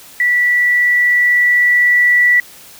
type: tone with level ramp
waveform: sine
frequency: 1956 Hz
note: B6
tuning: 17 cents flat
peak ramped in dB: -10 to -7 dBFS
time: 0.2-2.4 s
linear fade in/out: 2 ms
effects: white hiss -39 dBFS RMS until 2.79 s